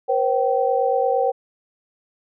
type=tone cluster; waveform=sine; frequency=482.3 / 531 / 773 Hz; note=B4 / C5 / G5; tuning=-41 / +25 / -24 cents; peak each=-21 dBFS; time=0.08-1.32 s; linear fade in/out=20 ms; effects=none